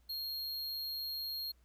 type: tone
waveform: square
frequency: 4249 Hz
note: C8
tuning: 26 cents sharp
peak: -38 dBFS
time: 0.09-1.52 s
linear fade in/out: 10 ms
effects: added 60 Hz sine -64 dBFS peak until 1.64 s + pink hiss -75 dBFS RMS until 1.64 s